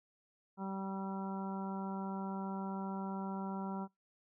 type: harmonic tone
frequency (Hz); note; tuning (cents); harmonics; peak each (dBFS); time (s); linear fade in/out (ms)
193.4; G3; -23; 1 / 2 / 3 / 4 / 5 / 6 / 7; -39 / -48 / -52 / -47 / -46 / -59 / -51; 0.57-3.88; 50
effects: noise-tail reverb RT60 0.2 s tail -25 dB re dry